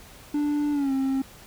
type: tone with pitch glide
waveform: triangle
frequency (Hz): 293.7 to 267.8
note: D4 to C4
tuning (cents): 0 to +40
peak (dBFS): -20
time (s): 0.34-1.22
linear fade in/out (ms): 5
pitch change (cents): -160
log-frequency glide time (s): 0.72-0.92
effects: pink hiss -48 dBFS RMS until 1.46 s